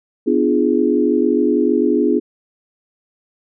sine tone cluster, 249.9 / 296.6 / 345.3 / 417.1 Hz, B3 / D4 / F4 / G#4, +21 / +17 / -20 / +7 cents, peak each -18 dBFS, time 0.26-2.2 s, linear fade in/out 20 ms, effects none

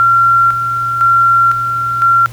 sine tone with tremolo, 1370 Hz, F6, 34 cents flat, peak -6 dBFS, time 0-2.26 s, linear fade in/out 0 ms, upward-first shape square, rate 0.99 Hz, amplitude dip 55%, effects added 119 Hz sine -27 dBFS peak until 2.32 s + pink hiss -38 dBFS RMS until 2.32 s

